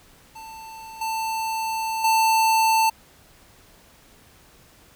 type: tone with level steps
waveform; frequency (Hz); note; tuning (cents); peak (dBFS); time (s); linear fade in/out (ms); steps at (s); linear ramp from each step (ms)
square; 890; A5; +20; -38 / -25 / -17; 0.35-2.9; 10; 1.01 / 2.04; 5
effects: pink hiss -53 dBFS RMS until 4.95 s